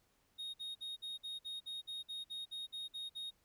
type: tone bursts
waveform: triangle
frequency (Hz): 3729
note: A#7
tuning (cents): 0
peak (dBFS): -40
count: 14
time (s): 0.38-3.309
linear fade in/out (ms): 20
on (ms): 160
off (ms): 53
effects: pink hiss -75 dBFS RMS until 3.44 s